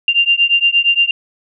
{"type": "beating tone pair", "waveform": "sine", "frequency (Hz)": [2783, 2791.6], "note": ["F7", "F7"], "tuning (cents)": [-7, -1], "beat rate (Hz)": 8.6, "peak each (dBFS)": -13, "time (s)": [0.08, 1.11], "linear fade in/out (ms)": 2, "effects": []}